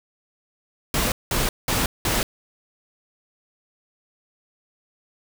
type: noise bursts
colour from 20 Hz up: pink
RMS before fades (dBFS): -22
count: 4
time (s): 0.94-2.23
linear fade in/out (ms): 2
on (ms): 180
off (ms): 190
effects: none